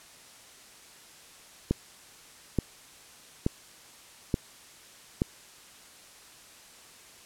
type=click train; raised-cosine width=3 ms; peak=-11 dBFS; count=5; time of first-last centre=1.71-5.219 s; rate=1.14 Hz; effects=white hiss -52 dBFS RMS until 7.25 s + low-pass 10000 Hz 12 dB/octave